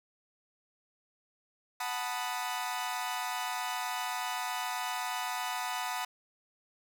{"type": "chord", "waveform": "sawtooth", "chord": "B dominant seventh", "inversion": "second", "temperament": "equal", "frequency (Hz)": [740, 880, 987.8, 1244.5], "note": ["F#5", "A5", "B5", "D#6"], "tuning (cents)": [0, 0, 0, 0], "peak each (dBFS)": [-34, -36, -34, -37], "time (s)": [1.8, 6.05], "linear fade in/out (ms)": 5, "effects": []}